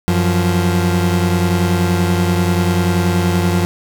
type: tone pair together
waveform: 30% pulse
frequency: 92.5 / 174.62 Hz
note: F#2 / F3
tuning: 0 / 0 cents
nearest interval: major seventh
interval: 1100 cents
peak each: -13 dBFS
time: 0.08-3.65 s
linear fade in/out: 0 ms
effects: none